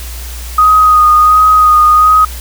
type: tone with vibrato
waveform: sine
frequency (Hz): 1244.5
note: D#6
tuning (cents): 0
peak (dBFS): -3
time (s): 0.58-2.25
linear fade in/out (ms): 5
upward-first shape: sine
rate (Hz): 1.4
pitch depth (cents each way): 21
effects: added 60 Hz sine -22 dBFS peak until 2.4 s + white hiss -29 dBFS RMS until 2.4 s